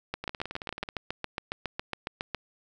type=two click trains; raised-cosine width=0.3 ms; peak=-20 / -15 dBFS; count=13 / 17; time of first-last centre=0.24-0.889 / 0.14-2.347 s; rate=18.5 / 7.25 Hz; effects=none